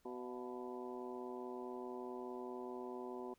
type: harmonic tone with a mistuned harmonic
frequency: 124.7 Hz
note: B2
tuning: 17 cents sharp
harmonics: 2 / 3 / 4 / 5 / 6 / 7 / 8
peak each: -50 / -46 / -55 / -56 / -55 / -55 / -54 dBFS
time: 0.05-3.34 s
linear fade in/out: 5 ms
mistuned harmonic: 6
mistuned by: -80 cents
effects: pink hiss -75 dBFS RMS until 3.38 s